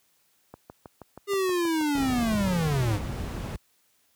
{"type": "click train", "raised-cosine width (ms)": 1, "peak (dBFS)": -27, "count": 9, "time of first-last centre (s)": [0.54, 1.812], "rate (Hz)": 6.29}
{"type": "linear sweep", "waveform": "square", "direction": "down", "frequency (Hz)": [406.5, 94.1], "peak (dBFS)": -24, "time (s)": [1.27, 3], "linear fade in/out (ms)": 50}
{"type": "noise", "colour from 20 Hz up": "brown", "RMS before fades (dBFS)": -29, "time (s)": [1.95, 3.56], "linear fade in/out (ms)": 2}
{"effects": ["white hiss -67 dBFS RMS until 4.15 s", "high-pass 60 Hz 12 dB/octave"]}